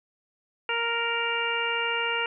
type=harmonic tone; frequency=466.2 Hz; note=A#4; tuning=in tune; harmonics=1 / 2 / 3 / 4 / 5 / 6; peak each=-33 / -32 / -31 / -35 / -32 / -30 dBFS; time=0.69-2.26 s; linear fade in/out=2 ms; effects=none